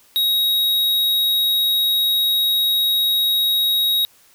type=tone; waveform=square; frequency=3795 Hz; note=A#7; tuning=30 cents sharp; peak=-16 dBFS; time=0.16-4.05 s; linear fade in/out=0 ms; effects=white hiss -53 dBFS RMS until 4.34 s